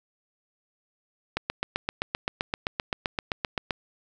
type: click train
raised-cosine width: 0.3 ms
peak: -10 dBFS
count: 19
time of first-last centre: 1.37-3.708 s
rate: 7.7 Hz
effects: none